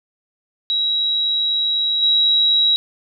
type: tone with level steps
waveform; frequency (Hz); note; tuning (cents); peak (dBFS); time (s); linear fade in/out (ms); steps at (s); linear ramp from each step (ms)
sine; 3864; B7; -39; -16 / -12; 0.7-2.76; 0; 2.02; 10
effects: none